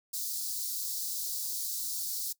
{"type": "high-pass noise", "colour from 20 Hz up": "white", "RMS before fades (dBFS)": -35, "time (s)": [0.13, 2.33], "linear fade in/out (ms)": 10, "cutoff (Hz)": 4100, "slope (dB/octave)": 48, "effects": ["noise-tail reverb RT60 0.1 s tail -20 dB re dry"]}